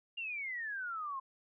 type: exponential sweep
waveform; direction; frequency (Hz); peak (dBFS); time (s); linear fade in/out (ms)
sine; down; 2830 to 1044; -37; 0.17-1.2; 10
effects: none